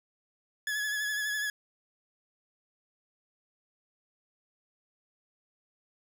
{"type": "tone with vibrato", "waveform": "40% pulse", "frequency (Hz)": 1700, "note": "G#6", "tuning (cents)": 40, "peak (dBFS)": -29, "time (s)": [0.67, 1.5], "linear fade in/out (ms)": 2, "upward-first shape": "sine", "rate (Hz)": 12, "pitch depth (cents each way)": 34, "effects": []}